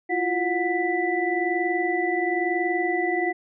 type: tone cluster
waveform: sine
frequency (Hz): 337 / 358 / 726 / 1982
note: E4 / F4 / F#5 / B6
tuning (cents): +38 / +43 / -33 / +6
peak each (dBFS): -27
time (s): 0.09-3.33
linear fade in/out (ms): 20
effects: none